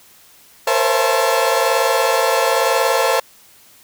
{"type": "tone cluster", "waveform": "30% pulse", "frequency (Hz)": [462.6, 519, 540, 672, 866], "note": ["A#4", "C5", "C#5", "E5", "A5"], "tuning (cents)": [-13, -14, -45, 33, -28], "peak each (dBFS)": -18, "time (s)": [0.67, 3.2], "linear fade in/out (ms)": 5, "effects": ["white hiss -48 dBFS RMS until 3.83 s"]}